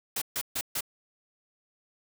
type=noise bursts; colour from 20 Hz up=white; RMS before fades=-31 dBFS; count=4; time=0.16-0.808 s; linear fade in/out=5 ms; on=57 ms; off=140 ms; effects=none